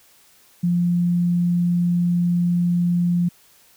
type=tone; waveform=sine; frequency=174.61 Hz; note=F3; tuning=in tune; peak=-16 dBFS; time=0.63-3.29 s; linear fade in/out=10 ms; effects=white hiss -54 dBFS RMS until 3.76 s